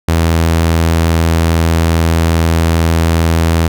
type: tone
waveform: sawtooth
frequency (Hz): 82.41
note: E2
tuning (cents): 0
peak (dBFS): -5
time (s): 0.08-3.68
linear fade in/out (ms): 5
effects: none